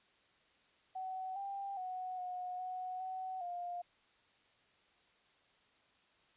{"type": "tone with pitch steps", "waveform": "sine", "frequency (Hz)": [752, 792, 739, 727, 738, 750, 705], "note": ["F#5", "G5", "F#5", "F#5", "F#5", "F#5", "F5"], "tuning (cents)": [28, 18, -2, -31, -5, 23, 16], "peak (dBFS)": -39, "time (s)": [0.95, 3.82], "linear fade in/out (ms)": 10, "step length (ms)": 410, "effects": ["white hiss -70 dBFS RMS until 6.36 s", "resampled to 8000 Hz"]}